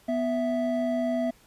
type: tone pair together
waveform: triangle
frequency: 247.2 / 659.3 Hz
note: B3 / E5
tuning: +2 / 0 cents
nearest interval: octave + perfect fourth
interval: 1698 cents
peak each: -25 dBFS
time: 0.08-1.31 s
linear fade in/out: 10 ms
effects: pink hiss -58 dBFS RMS until 1.46 s + resampled to 32000 Hz